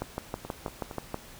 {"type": "two click trains", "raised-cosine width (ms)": 1, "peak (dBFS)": [-17, -24], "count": [8, 3], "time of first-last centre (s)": [[0.02, 1.144], [0.45, 0.912]], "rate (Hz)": [6.23, 4.33], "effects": ["pink hiss -49 dBFS RMS until 1.39 s"]}